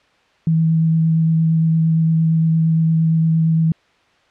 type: tone with vibrato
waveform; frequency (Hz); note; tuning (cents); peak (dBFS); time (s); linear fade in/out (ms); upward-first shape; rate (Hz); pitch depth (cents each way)
sine; 161.8; E3; -32; -12; 0.47-3.72; 2; sine; 8.7; 11
effects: white hiss -56 dBFS RMS until 4.3 s + low-pass 3000 Hz 12 dB/octave